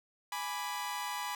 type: chord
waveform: sawtooth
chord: G# diminished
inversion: none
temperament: equal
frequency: 830.6 / 987.8 / 1174.7 Hz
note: G#5 / B5 / D6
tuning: 0 / 0 / 0 cents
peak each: -37 / -34 / -40 dBFS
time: 0.32-1.35 s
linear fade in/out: 2 ms
effects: none